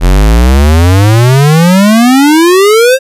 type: exponential sweep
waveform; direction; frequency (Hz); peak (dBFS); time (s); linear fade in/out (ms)
square; up; 42.47 to 540; -3; 0-2.99; 50
effects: resampled to 32000 Hz